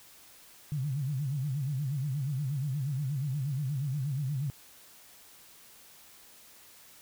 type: tone with vibrato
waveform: sine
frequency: 138.9 Hz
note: C#3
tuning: 4 cents sharp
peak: -29 dBFS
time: 0.72-4.5 s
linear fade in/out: 0 ms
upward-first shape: sine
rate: 8.4 Hz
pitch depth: 160 cents each way
effects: white hiss -55 dBFS RMS until 7.01 s